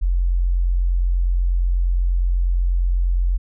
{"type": "tone", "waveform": "sine", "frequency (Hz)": 44.19, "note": "F1", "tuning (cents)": 21, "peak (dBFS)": -15, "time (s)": [0.01, 3.38], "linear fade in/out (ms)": 20, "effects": []}